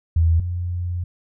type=tone pair in turn; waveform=sine; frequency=82.41 / 88.2 Hz; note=E2 / F2; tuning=0 / +18 cents; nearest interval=minor second; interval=118 cents; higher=second; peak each=-13 / -22 dBFS; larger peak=first; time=0.16-0.4 / 0.4-1.04 s; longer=second; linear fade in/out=5 ms; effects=none